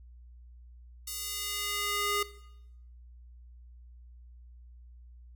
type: tone with high-pass filter sweep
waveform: square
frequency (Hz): 409.8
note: G#4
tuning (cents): -23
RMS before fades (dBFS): -33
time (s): 1.07-2.23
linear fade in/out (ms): 5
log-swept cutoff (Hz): 6300 to 860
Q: 0.76
effects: noise-tail reverb RT60 0.8 s tail -17 dB re dry + added 60 Hz sine -49 dBFS peak until 5.35 s